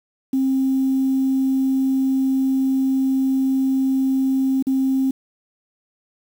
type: tone with dropouts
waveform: sine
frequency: 265.4 Hz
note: C4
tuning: 25 cents sharp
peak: -15 dBFS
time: 0.33-5.11 s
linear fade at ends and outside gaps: 5 ms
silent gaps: 4.626-4.668 s
effects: tanh soft clip ceiling -11 dBFS + 7-bit